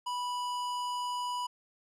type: tone with hard clipping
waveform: sine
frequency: 984 Hz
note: B5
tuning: 7 cents flat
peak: -34 dBFS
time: 0.06-1.47 s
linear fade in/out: 10 ms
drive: 15 dB
effects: none